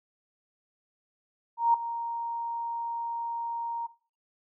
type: tone with ADSR envelope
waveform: sine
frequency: 932.3 Hz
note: A#5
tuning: in tune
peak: -17 dBFS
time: 1.57-3.87 s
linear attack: 170 ms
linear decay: 4 ms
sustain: -13 dB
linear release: 13 ms
effects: noise-tail reverb RT60 0.4 s tail -18 dB re dry